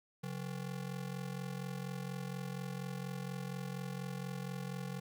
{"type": "ring-modulated tone", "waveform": "square", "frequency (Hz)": 158.6, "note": "D#3", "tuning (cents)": 33, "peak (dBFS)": -37, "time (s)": [0.23, 5], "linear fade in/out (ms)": 10, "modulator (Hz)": 22.1, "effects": ["11-bit"]}